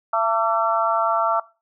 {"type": "harmonic tone with a mistuned harmonic", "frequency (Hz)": 224.6, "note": "A3", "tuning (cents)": 36, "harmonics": [3, 4, 5, 6], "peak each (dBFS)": [-23, -23, -23, -23], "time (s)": [0.13, 1.4], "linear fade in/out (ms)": 5, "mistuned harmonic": 5, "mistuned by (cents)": 46, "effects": ["noise-tail reverb RT60 0.3 s tail -20 dB re dry"]}